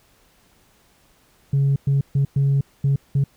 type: tone bursts at uneven times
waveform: sine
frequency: 138.59 Hz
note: C#3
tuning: in tune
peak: -13 dBFS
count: 6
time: 1.53-1.76 / 1.87-2.01 / 2.15-2.25 / 2.36-2.61 / 2.84-2.96 / 3.15-3.24 s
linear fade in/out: 5 ms
effects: tanh soft clip ceiling -13 dBFS + pink hiss -58 dBFS RMS until 3.36 s